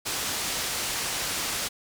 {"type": "low-pass noise", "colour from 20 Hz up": "white", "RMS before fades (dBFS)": -30, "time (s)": [0.05, 1.69], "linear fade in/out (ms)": 20, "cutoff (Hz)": 8400, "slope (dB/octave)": 12, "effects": []}